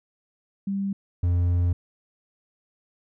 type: tone pair in turn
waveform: sine / triangle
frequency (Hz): 197 / 87.75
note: G3 / F2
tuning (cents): +9 / +9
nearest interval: octave + major second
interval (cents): 1400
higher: first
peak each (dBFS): -24 / -17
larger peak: second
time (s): 0.67-0.93 / 1.23-1.73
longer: second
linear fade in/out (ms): 5
effects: none